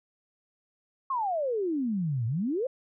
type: exponential two-way sweep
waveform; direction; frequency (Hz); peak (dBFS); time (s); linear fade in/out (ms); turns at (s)
sine; down then up; 1108.7 to 108.9 to 553; -26; 1.1-2.67; 5; 2.26
effects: none